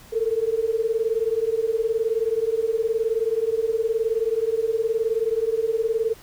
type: beating tone pair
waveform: sine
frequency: 440 / 459 Hz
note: A4 / A#4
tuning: 0 / -27 cents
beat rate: 19 Hz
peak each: -23 dBFS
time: 0.12-6.14 s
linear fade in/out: 20 ms
effects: pink hiss -48 dBFS RMS until 6.22 s